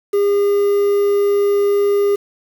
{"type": "tone with quantisation", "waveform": "triangle", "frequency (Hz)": 404.9, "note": "G#4", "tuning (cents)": -44, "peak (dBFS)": -10, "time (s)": [0.13, 2.16], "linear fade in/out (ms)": 10, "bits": 6, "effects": []}